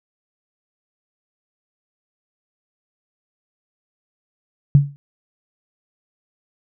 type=tone with exponential decay; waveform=sine; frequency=141.9 Hz; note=C#3; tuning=41 cents sharp; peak=-4 dBFS; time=4.75-4.96 s; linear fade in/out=0 ms; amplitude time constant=44 ms; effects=none